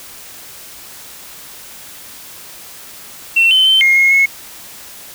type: tone with pitch steps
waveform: sine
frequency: 2707 / 3063 / 3092 / 2140 / 2157 / 2183 Hz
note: E7 / G7 / G7 / C7 / C#7 / C#7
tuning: +45 / -41 / -24 / +38 / -48 / -27 cents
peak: -6 dBFS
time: 3.36-4.26 s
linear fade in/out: 10 ms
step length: 150 ms
effects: tanh soft clip ceiling -4 dBFS + white hiss -35 dBFS RMS until 5.14 s